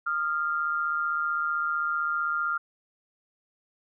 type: tone pair together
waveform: sine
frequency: 1232.4 / 1388 Hz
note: D#6 / F6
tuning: -17 / -11 cents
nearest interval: major second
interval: 206 cents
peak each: -31 / -26 dBFS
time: 0.06-2.58 s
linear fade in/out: 10 ms
effects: none